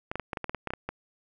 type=clicks; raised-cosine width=0.5 ms; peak=-17 dBFS; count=12; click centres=0.115 / 0.156 / 0.197 / 0.332 / 0.372 / 0.443 / 0.495 / 0.547 / 0.673 / 0.705 / 0.736 / 0.89 s; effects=none